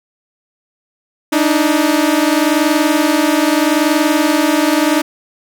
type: tone pair together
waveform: sawtooth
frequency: 293.7 / 314.5 Hz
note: D4 / D#4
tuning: 0 / +19 cents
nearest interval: minor second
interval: 119 cents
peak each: -10 dBFS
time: 1.32-5.02 s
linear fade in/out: 10 ms
effects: none